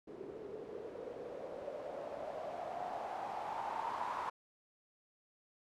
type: noise with low-pass filter sweep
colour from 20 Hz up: blue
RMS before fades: -43 dBFS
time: 0.07-4.3 s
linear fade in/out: 10 ms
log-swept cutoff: 380 to 1000 Hz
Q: 5.8
effects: none